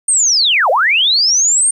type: linear two-way sweep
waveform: sine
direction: down then up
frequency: 8870 to 481.7 to 8870 Hz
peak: -9 dBFS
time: 0.08-1.71 s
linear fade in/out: 5 ms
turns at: 0.7 s
effects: 8-bit